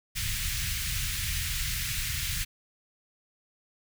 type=band-stop noise; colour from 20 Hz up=pink; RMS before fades=-31 dBFS; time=0.15-2.45 s; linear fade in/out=20 ms; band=130 to 1800 Hz; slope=24 dB/octave; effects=none